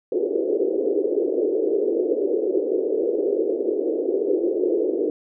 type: band-pass noise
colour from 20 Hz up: pink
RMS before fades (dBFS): -22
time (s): 0.12-5.1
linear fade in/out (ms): 2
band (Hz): 340 to 480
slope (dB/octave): 48
effects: none